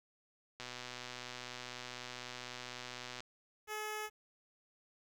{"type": "click train", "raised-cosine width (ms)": 0.2, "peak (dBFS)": -27, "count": 324, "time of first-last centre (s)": [0.6, 3.205], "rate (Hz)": 124}
{"type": "tone", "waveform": "10% pulse", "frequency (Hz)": 427, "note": "G#4", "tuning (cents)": 48, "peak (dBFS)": -31, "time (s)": [3.67, 4.1], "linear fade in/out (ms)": 50}
{"effects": ["11-bit"]}